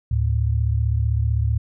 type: tone pair together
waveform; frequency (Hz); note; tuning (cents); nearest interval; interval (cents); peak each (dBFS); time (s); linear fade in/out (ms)
sine; 74.31 / 110; D2 / A2; +21 / 0; perfect fifth; 679; -20; 0.11-1.58; 5
effects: none